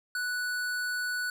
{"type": "tone with hard clipping", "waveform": "sine", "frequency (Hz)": 1480, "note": "F#6", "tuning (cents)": 0, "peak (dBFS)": -31, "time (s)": [0.15, 1.3], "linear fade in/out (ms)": 2, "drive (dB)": 17, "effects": []}